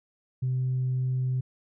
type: tone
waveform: sine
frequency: 128.4 Hz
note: C3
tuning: 32 cents flat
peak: -23 dBFS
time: 0.42-1.41 s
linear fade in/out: 10 ms
effects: tanh soft clip ceiling -21 dBFS